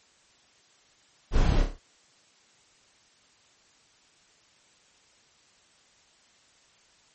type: noise with echo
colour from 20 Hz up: brown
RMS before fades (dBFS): -21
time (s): 1.31-1.65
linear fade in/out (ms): 50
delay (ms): 29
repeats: 5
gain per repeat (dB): -5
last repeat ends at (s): 1.795
effects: white hiss -61 dBFS RMS until 7.14 s + MP3 32 kbps